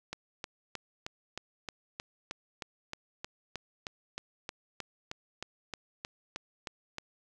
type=click train; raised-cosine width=0.2 ms; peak=-20 dBFS; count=23; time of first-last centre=0.13-6.984 s; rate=3.21 Hz; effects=none